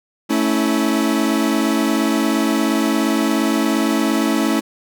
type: chord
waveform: 40% pulse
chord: A major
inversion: none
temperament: equal with one note detuned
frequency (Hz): 220 / 277.2 / 325.8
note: A3 / C#4 / E4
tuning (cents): 0 / 0 / -20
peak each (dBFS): -19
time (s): 0.29-4.61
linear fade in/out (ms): 20
effects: none